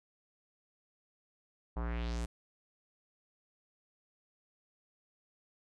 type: tone with low-pass filter sweep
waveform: square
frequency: 58.27 Hz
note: A#1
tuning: in tune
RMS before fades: -36 dBFS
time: 1.76-2.26 s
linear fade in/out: 10 ms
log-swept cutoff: 920 to 10000 Hz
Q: 2.3
effects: none